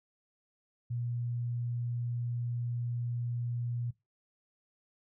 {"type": "tone", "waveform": "sine", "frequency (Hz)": 120, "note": "B2", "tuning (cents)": -49, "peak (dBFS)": -32, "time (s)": [0.9, 3.91], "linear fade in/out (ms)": 10, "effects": ["noise-tail reverb RT60 0.2 s tail -19 dB re dry"]}